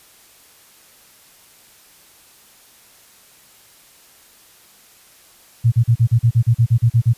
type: tone bursts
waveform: sine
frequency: 116.8 Hz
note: A#2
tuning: 4 cents sharp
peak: -9 dBFS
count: 13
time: 5.64-7.136 s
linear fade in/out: 20 ms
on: 80 ms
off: 38 ms
effects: white hiss -49 dBFS RMS until 7.17 s + resampled to 32000 Hz